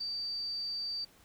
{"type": "tone", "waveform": "sine", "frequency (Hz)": 4636, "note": "D8", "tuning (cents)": -23, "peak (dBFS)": -34, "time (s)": [0, 1.05], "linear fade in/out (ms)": 10, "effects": ["pink hiss -62 dBFS RMS until 1.24 s"]}